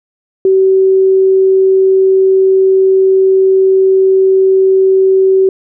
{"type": "tone", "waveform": "sine", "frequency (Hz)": 381.6, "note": "G4", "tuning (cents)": -47, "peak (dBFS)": -5, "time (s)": [0.45, 5.49], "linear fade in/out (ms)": 2, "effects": []}